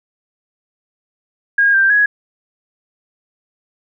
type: tone with pitch steps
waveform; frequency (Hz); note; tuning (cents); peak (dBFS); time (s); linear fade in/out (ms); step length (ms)
sine; 1629 / 1577 / 1669; G#6 / G6 / G#6; -34 / +10 / +8; -9; 1.58-2.06; 5; 160
effects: none